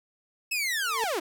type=linear sweep; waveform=sawtooth; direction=down; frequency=2637 to 293.7 Hz; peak=-23 dBFS; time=0.51-1.2 s; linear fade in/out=10 ms
type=tone with exponential growth; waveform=35% pulse; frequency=450.5 Hz; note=A4; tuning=41 cents sharp; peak=-26 dBFS; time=0.77-1.04 s; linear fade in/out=1 ms; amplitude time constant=58 ms
effects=none